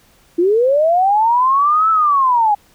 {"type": "linear two-way sweep", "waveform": "sine", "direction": "up then down", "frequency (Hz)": [329, 1325, 808], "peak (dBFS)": -10, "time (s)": [0.38, 2.55], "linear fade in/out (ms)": 10, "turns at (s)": 1.9, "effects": ["pink hiss -52 dBFS RMS until 2.74 s"]}